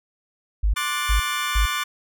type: tone bursts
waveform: sine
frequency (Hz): 51.6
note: G#1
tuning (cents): -10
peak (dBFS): -16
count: 3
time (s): 0.63-1.66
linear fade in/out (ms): 10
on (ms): 110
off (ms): 350
type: chord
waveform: 25% pulse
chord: D dominant seventh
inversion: third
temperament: just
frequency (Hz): 1057.2 / 1174.7 / 1468.3 / 1762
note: C6 / D6 / F#6 / A6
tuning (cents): +18 / 0 / -14 / +2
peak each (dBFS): -28 / -23 / -26 / -27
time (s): 0.76-1.84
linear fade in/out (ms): 10
effects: none